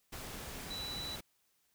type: tone in noise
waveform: sine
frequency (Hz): 3951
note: B7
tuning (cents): 0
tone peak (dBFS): -40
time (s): 0.7-1.16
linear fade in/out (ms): 10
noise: pink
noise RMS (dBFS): -45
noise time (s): 0.12-1.21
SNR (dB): +2
effects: white hiss -75 dBFS RMS until 1.74 s